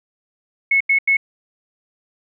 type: tone bursts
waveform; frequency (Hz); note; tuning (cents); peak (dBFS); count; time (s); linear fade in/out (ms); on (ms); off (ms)
sine; 2193; C#7; -19; -12; 3; 0.71-1.169; 5; 95; 87
effects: none